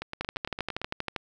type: two click trains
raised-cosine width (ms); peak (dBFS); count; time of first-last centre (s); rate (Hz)
0.3; -18 / -14; 8 / 13; 0.02-0.816 / 0.21-1.162; 8.79 / 12.6
effects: none